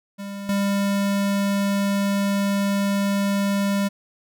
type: tone with level steps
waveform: square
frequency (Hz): 199.5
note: G3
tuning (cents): +31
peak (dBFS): -31 / -20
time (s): 0.18-3.89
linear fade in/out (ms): 20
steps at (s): 0.49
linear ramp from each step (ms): 2
effects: none